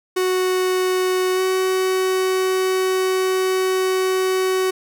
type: tone with pitch glide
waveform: 45% pulse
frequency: 370 to 374.9 Hz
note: F#4 to F#4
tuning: 0 to +23 cents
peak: -17 dBFS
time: 0.16-4.71 s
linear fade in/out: 10 ms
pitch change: +23 cents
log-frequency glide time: 1.34-1.41 s
effects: none